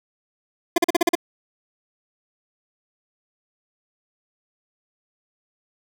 25% pulse tone bursts, 343.6 Hz, F4, 28 cents flat, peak -10 dBFS, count 7, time 0.76-1.153 s, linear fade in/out 5 ms, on 21 ms, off 41 ms, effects none

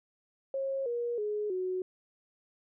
sine tone with pitch steps, 541 / 476.4 / 419.6 / 369.5 Hz, C#5 / A#4 / G#4 / F#4, -42 / +38 / +18 / -2 cents, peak -30 dBFS, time 0.54-1.82 s, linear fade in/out 2 ms, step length 320 ms, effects none

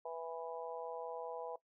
harmonic tone, 164.81 Hz, E3, in tune, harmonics 3 / 4 / 5 / 6, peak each -44 / -46 / -48 / -50 dBFS, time 0.05-1.56 s, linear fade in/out 5 ms, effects noise-tail reverb RT60 0.1 s tail -18 dB re dry

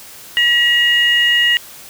sine tone pair together, 1916.6 / 2863 Hz, A#6 / F7, +48 / +42 cents, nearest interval perfect fifth, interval 694 cents, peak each -12 dBFS, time 0.37-1.57 s, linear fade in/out 0 ms, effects tanh soft clip ceiling -4 dBFS + white hiss -37 dBFS RMS until 1.89 s

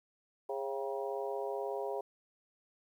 harmonic tone with a mistuned harmonic, 136.5 Hz, C#3, 26 cents flat, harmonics 3 / 4 / 5 / 6 / 7, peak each -38 / -40 / -42 / -44 / -45 dBFS, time 0.49-2.01 s, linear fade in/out 5 ms, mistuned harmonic 6, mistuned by -75 cents, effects 11-bit

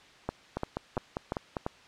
two click trains, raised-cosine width 1 ms, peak -16 / -17 dBFS, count 5 / 6, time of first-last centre 0.29-1.665 / 0.57-1.568 s, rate 2.91 / 5.01 Hz, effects white hiss -55 dBFS RMS until 1.87 s + low-pass 4000 Hz 12 dB/octave

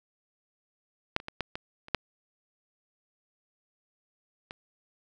clicks, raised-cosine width 0.3 ms, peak -9 / -27 / -20 / -14 / -19 / -29 / -8 / -23 dBFS, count 8, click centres 1.164 / 1.201 / 1.284 / 1.407 / 1.555 / 1.884 / 1.947 / 4.509 s, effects none

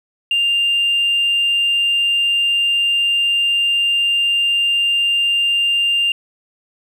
triangle tone with hard clipping, 2796 Hz, F7, 1 cent sharp, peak -13 dBFS, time 0.31-6.12 s, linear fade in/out 2 ms, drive 2 dB, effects none

